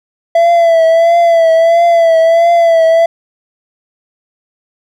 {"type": "tone with vibrato", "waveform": "triangle", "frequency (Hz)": 668, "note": "E5", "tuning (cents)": 23, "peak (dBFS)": -3, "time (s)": [0.35, 3.06], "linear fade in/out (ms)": 5, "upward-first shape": "triangle", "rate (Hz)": 1.5, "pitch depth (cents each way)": 53, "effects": []}